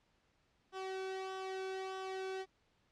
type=tone with flanger; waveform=sawtooth; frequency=380 Hz; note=F#4; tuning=46 cents sharp; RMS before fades=-42 dBFS; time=0.72-2.46 s; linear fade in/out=50 ms; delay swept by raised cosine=0.44 to 1.03 ms; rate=1.6 Hz; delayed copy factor=-0.6; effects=pink hiss -75 dBFS RMS until 2.91 s + low-pass 5000 Hz 12 dB/octave